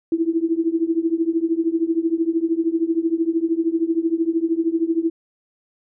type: tone with tremolo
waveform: sine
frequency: 329.6 Hz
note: E4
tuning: in tune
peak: -13 dBFS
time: 0.12-5.1 s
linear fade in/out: 2 ms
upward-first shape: triangle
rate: 13 Hz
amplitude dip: 95%
effects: none